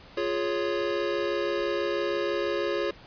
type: chord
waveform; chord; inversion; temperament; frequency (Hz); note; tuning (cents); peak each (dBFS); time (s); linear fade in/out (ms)
square; Db major; first; equal; 349.2 / 415.3 / 554.4; F4 / Ab4 / Db5; 0 / 0 / 0; -31; 0.17-2.91; 5
effects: pink hiss -50 dBFS RMS until 3.06 s + resampled to 11025 Hz